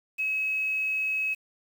sine tone with quantisation, 2565 Hz, E7, 48 cents flat, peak -25 dBFS, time 0.18-1.35 s, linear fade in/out 20 ms, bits 8, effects none

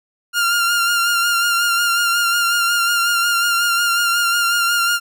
sawtooth tone with vibrato, 1398 Hz, F6, 1 cent sharp, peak -11 dBFS, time 0.33-5 s, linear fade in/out 50 ms, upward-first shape sine, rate 5.5 Hz, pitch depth 29 cents each way, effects none

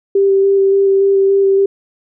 sine tone with vibrato, 392 Hz, G4, in tune, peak -8 dBFS, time 0.15-1.66 s, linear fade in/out 5 ms, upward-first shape square, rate 3.5 Hz, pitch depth 10 cents each way, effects none

